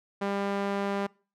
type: tone with band-pass filter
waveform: sawtooth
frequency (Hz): 199.4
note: G3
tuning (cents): +30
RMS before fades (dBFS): -30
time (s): 0.21-1.07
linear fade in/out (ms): 10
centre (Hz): 760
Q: 0.56
effects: noise-tail reverb RT60 0.4 s tail -25 dB re dry